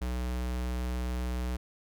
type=tone; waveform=square; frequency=61.74 Hz; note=B1; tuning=in tune; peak=-31 dBFS; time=0.01-1.57 s; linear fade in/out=10 ms; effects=none